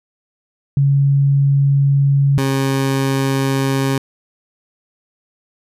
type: tone pair in turn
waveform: sine / 20% pulse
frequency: 139.5 / 135.37 Hz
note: C#3 / C#3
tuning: +11 / -41 cents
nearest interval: minor second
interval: 52 cents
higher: first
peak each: -10 dBFS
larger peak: neither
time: 0.77-2.38 / 2.38-3.98 s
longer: first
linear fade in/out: 2 ms
effects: resampled to 32000 Hz